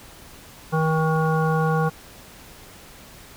harmonic tone, 158.9 Hz, D#3, 37 cents sharp, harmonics 1 / 3 / 5 / 7 / 9, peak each -20 / -25 / -27 / -28 / -30 dBFS, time 0.72-1.9 s, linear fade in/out 20 ms, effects pink hiss -45 dBFS RMS until 3.36 s

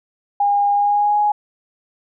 sine tone with pitch glide, 812 to 832.9 Hz, G#5 to G#5, -39 to +5 cents, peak -13 dBFS, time 0.4-1.32 s, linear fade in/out 5 ms, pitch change +44 cents, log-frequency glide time 0.72-1.19 s, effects none

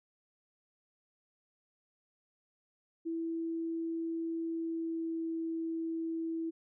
sine tone with pitch glide, 329.6 to 327.5 Hz, E4 to E4, 0 to -11 cents, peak -33 dBFS, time 3.05-6.51 s, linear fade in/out 20 ms, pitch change -11 cents, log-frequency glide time 4.45-5.28 s, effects none

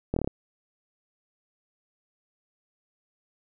slowing click train, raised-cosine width 2 ms, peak -13 dBFS, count 6, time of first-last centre 0.14-0.275 s, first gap 24 ms, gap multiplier 1.06, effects none

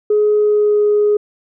sine tone with pitch glide, 420.6 to 416.7 Hz, G#4 to G#4, +22 to +6 cents, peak -9 dBFS, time 0.1-1.17 s, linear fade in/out 5 ms, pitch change -16 cents, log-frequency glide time 0.35-0.83 s, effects tanh soft clip ceiling -6 dBFS

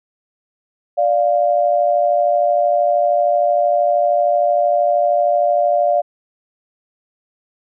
sine tone pair together, 587 / 700 Hz, D5 / F5, -1 / +4 cents, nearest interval minor third, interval 305 cents, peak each -15 dBFS, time 0.97-6.02 s, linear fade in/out 20 ms, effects none

